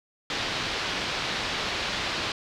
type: low-pass noise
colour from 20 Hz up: white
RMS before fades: -30 dBFS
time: 0.3-2.32 s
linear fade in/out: 2 ms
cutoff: 4400 Hz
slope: 24 dB/octave
effects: none